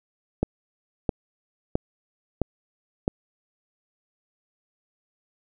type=click train; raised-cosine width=2 ms; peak=-8 dBFS; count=5; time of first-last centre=0.43-3.079 s; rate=1.51 Hz; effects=none